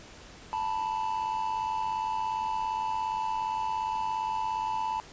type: tone pair together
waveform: triangle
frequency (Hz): 882.7 / 980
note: A5 / B5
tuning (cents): +5 / -14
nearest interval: major second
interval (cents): 181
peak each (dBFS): -28 / -31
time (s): 0.53-5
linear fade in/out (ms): 0
effects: pink hiss -49 dBFS RMS until 5.12 s + resampled to 16000 Hz